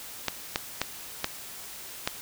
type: clicks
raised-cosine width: 0.2 ms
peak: -8 dBFS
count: 5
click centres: 0.283 / 0.559 / 0.816 / 1.244 / 2.075 s
effects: white hiss -42 dBFS RMS until 2.21 s